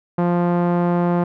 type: tone with low-pass filter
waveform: sawtooth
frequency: 174.61 Hz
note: F3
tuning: in tune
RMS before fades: -18 dBFS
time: 0.18-1.24 s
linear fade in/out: 5 ms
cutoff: 1000 Hz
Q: 1.2
effects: none